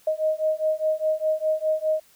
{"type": "beating tone pair", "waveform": "sine", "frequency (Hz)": [622.3, 627.2], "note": ["D#5", "D#5"], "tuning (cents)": [0, 14], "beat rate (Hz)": 4.9, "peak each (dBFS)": -24, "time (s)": [0.07, 2], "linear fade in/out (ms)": 5, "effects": ["white hiss -57 dBFS RMS until 2.15 s"]}